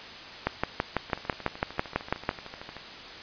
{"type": "two click trains", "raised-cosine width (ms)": 0.5, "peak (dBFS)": [-9, -24], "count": [12, 23], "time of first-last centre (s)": [[0.47, 2.291], [1.1, 2.767]], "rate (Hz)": [6.04, 13.2], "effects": ["white hiss -42 dBFS RMS until 3.22 s", "resampled to 11025 Hz"]}